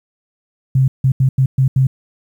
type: tone bursts at uneven times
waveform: sine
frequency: 132.2 Hz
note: C3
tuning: 18 cents sharp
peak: -9 dBFS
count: 6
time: 0.75-0.88 / 1.04-1.12 / 1.2-1.29 / 1.38-1.46 / 1.58-1.68 / 1.76-1.87 s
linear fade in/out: 5 ms
effects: 8-bit